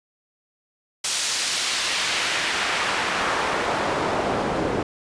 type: noise with band-pass filter sweep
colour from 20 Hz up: pink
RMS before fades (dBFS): -24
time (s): 1.04-4.83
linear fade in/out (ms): 5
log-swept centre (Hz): 6300 to 400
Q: 0.81
effects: resampled to 22050 Hz